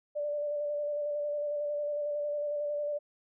sine tone with vibrato, 587.3 Hz, D5, in tune, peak -30 dBFS, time 0.15-2.99 s, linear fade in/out 20 ms, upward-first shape square, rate 11 Hz, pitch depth 17 cents each way, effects none

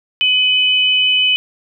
sine tone pair together, 2535 / 3002 Hz, D#7 / F#7, +32 / +24 cents, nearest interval minor third, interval 292 cents, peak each -16 / -12 dBFS, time 0.21-1.36 s, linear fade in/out 0 ms, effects none

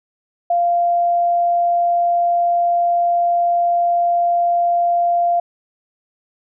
sine tone, 694 Hz, F5, 11 cents flat, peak -13 dBFS, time 0.5-5.4 s, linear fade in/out 5 ms, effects none

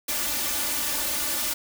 white noise with comb filter, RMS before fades -27 dBFS, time 0.08-1.54 s, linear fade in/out 10 ms, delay 3.4 ms, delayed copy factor +0.95, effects none

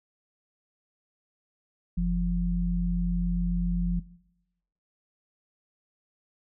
sine tone pair together, 46.25 / 174.61 Hz, F#1 / F3, 0 / 0 cents, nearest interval octave + major seventh, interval 2300 cents, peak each -26 dBFS, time 1.97-4 s, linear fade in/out 10 ms, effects noise-tail reverb RT60 0.9 s tail -20 dB re dry

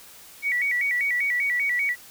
sine tone with vibrato, 2093 Hz, C7, in tune, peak -21 dBFS, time 0.42-1.96 s, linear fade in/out 50 ms, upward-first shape square, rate 5.1 Hz, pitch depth 120 cents each way, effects white hiss -47 dBFS RMS until 2.1 s

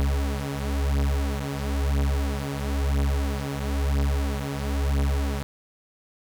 40% pulse beating tone pair, 69.3 / 70.3 Hz, C#2 / C#2, 0 / +25 cents, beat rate 1 Hz, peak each -25 dBFS, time 0-5.43 s, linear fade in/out 0 ms, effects none

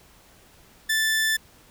sawtooth tone, 1760 Hz, A6, in tune, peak -17 dBFS, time 0.89-1.37 s, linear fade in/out 10 ms, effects pink hiss -54 dBFS RMS until 1.7 s

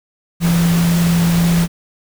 sine tone in noise, 170 Hz, F3, 46 cents flat, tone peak -11 dBFS, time 0.4-1.68 s, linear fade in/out 50 ms, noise pink, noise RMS -23 dBFS, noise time 0.4-1.68 s, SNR +9 dB, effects none

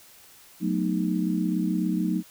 sine chord, B dominant seventh, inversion second, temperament equal with one note detuned, 182.98 / 220 / 246.9 / 311.1 Hz, F#3 / A3 / B3 / D#4, -19 / 0 / 0 / 0 cents, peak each -26 / -29 / -32 / -28 dBFS, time 0.6-2.23 s, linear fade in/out 50 ms, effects white hiss -52 dBFS RMS until 2.3 s

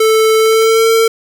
square tone with pitch glide, 440 to 451.6 Hz, A4 to A4, 0 to +45 cents, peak -8 dBFS, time 0-1.08 s, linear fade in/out 5 ms, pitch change +45 cents, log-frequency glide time 0.37-0.87 s, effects none

